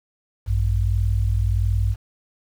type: tone pair together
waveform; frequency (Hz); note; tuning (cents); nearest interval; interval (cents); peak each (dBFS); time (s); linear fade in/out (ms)
sine; 56.56 / 98; A1 / G2; +48 / 0; minor seventh; 952; -20; 0.46-1.96; 50
effects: 8-bit